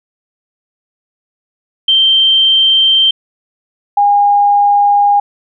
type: tone pair in turn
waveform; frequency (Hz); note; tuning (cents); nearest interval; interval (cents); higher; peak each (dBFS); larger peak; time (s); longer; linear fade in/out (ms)
sine; 3136 / 814.5; G7 / G#5; 0 / -34; octave + major seventh; 2334; first; -6; neither; 1.88-3.11 / 3.97-5.2; neither; 5
effects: none